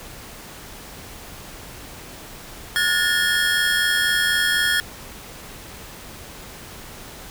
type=tone cluster; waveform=square; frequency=1444 / 1716 / 1800 / 3273 Hz; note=F#6 / A6 / A6 / G#7; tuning=-43 / -44 / +39 / -26 cents; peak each=-24 dBFS; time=2.76-4.8 s; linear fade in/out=0 ms; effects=pink hiss -39 dBFS RMS until 7.3 s